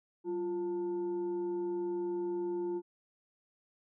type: tone with frequency modulation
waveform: sine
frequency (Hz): 349.2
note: F4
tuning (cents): 0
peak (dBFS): -32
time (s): 0.24-2.82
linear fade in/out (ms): 50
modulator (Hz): 540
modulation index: 0.36
effects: none